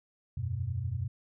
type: chord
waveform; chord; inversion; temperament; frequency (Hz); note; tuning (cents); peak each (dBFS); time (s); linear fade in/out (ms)
sine; E suspended second; none; equal with one note detuned; 82.41 / 94.61 / 123.47; E2 / F#2 / B2; 0 / +39 / 0; -39 / -34 / -34; 0.37-1.08; 5
effects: none